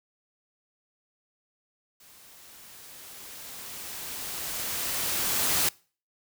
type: noise with level ramp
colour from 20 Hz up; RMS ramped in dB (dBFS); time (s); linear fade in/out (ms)
white; -54 to -24; 2-5.69; 5
effects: noise-tail reverb RT60 0.4 s tail -24 dB re dry